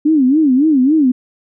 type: tone with vibrato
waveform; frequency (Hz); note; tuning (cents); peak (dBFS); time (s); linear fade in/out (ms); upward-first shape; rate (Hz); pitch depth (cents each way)
sine; 283.5; C#4; +39; -8; 0.05-1.12; 10; sine; 3.6; 210
effects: none